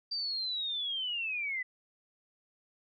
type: linear sweep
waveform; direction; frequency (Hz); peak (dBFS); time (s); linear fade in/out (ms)
sine; down; 4699 to 1975.5; -32; 0.11-1.63; 10
effects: none